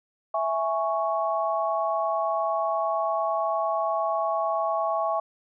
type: chord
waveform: sine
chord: C# minor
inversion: first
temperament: equal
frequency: 659.3 / 830.6 / 1108.7 Hz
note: E5 / G#5 / C#6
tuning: 0 / 0 / 0 cents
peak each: -26 / -29 / -28 dBFS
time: 0.34-5.2 s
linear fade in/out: 5 ms
effects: none